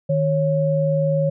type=tone pair together; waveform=sine; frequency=155.2 / 551.2 Hz; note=D#3 / C#5; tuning=-4 / -10 cents; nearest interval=octave + minor seventh; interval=2194 cents; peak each=-19 dBFS; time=0.09-1.3 s; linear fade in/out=10 ms; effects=none